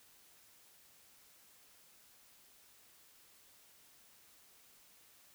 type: silence
effects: white hiss -64 dBFS RMS until 5.34 s